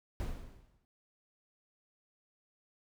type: noise with exponential decay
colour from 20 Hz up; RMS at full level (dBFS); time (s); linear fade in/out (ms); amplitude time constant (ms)
brown; -34; 0.2-0.85; 0; 140
effects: none